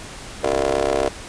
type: ring-modulated tone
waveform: 20% pulse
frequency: 68.2 Hz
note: C#2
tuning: 28 cents flat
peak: -10 dBFS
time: 0.43-1.09 s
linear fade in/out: 10 ms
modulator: 526 Hz
effects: pink hiss -36 dBFS RMS until 1.28 s + resampled to 22050 Hz